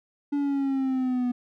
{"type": "linear sweep", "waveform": "triangle", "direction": "down", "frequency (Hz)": [288.3, 244.2], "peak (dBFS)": -21, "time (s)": [0.32, 1.32], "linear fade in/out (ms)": 10, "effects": []}